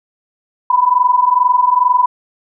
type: tone pair together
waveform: sine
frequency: 978 / 1000.3 Hz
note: B5 / B5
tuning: -17 / +22 cents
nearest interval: unison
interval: 39 cents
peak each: -13 / -11 dBFS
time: 0.7-2.06 s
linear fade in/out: 5 ms
effects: none